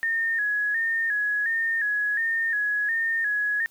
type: tone with vibrato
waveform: sine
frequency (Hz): 1749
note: A6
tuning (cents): -11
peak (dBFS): -22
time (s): 0.03-3.66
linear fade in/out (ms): 0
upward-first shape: square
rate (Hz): 1.4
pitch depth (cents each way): 72
effects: white hiss -59 dBFS RMS until 3.7 s